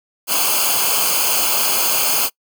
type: noise with comb filter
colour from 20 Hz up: white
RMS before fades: -17 dBFS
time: 0.27-2.3 s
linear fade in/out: 50 ms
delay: 0.53 ms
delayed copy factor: -0.85
effects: noise-tail reverb RT60 0.1 s tail -25 dB re dry